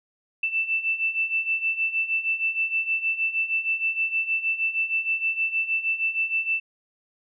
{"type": "beating tone pair", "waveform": "sine", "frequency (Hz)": [2655, 2661.4], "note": ["E7", "E7"], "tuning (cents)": [12, 16], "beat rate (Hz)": 6.4, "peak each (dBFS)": [-28, -24], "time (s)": [0.43, 6.6], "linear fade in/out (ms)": 5, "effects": []}